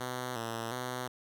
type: tone with vibrato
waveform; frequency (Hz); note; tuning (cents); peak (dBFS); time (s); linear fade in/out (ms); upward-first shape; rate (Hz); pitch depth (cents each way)
5% pulse; 120; B2; -49; -24; 0-1.08; 10; square; 1.4; 79
effects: none